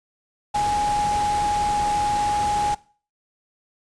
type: tone in noise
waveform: sine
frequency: 830 Hz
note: G#5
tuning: 1 cent flat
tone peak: -19 dBFS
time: 0.54-2.75 s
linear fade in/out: 10 ms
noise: pink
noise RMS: -31 dBFS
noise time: 0.54-2.75 s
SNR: +9 dB
effects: noise-tail reverb RT60 0.4 s tail -20 dB re dry + resampled to 22050 Hz